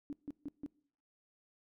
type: tone bursts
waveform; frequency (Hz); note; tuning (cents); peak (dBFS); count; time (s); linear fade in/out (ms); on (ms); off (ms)
sine; 287.8; D4; -35; -38; 4; 0.1-0.662; 0; 28; 150
effects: noise-tail reverb RT60 0.6 s tail -23 dB re dry